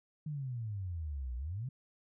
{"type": "exponential two-way sweep", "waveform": "sine", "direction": "down then up", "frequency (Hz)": [156.9, 59.1, 138.5], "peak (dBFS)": -36, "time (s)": [0.26, 1.69], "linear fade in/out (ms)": 5, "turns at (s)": 1.36, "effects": []}